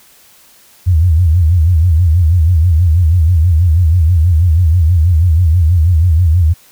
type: tone with vibrato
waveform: sine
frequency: 84 Hz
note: E2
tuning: 33 cents sharp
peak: -6 dBFS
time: 0.86-6.54 s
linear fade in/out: 20 ms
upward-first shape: sine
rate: 6.2 Hz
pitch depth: 160 cents each way
effects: white hiss -45 dBFS RMS until 6.71 s